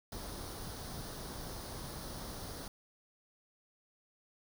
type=noise with comb filter; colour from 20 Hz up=pink; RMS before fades=-44 dBFS; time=0.12-2.68 s; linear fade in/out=2 ms; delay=0.2 ms; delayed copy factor=+0.6; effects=none